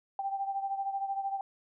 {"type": "beating tone pair", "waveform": "sine", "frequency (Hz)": [784, 797], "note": ["G5", "G5"], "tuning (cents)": [0, 28], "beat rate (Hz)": 13, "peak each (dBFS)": [-32, -38], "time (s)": [0.19, 1.41], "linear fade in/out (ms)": 2, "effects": []}